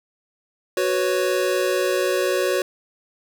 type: chord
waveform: square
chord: F# suspended fourth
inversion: none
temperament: equal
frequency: 370 / 493.9 / 554.4 Hz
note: F#4 / B4 / C#5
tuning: 0 / 0 / 0 cents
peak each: -23 / -26 / -24 dBFS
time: 0.77-2.62 s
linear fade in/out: 2 ms
effects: none